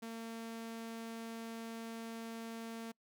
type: tone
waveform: sawtooth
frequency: 227.6 Hz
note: A#3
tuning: 41 cents flat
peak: -39 dBFS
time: 0.02-2.92 s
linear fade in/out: 10 ms
effects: noise-tail reverb RT60 0.1 s tail -26 dB re dry